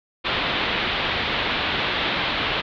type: low-pass noise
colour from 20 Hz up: white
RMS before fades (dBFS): -24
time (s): 0.24-2.62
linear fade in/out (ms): 20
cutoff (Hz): 3800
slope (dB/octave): 48
effects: none